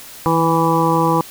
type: harmonic tone with a mistuned harmonic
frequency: 164.81 Hz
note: E3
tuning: in tune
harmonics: 1 / 2 / 3 / 5 / 6 / 7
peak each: -19 / -19 / -20 / -21 / -18 / -22 dBFS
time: 0.26-1.21 s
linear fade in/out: 0 ms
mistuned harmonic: 1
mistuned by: -32 cents
effects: white hiss -37 dBFS RMS until 1.3 s